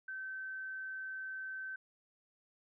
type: tone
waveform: sine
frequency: 1540 Hz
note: G6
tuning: 31 cents flat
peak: -40 dBFS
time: 0.08-1.76 s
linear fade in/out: 5 ms
effects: none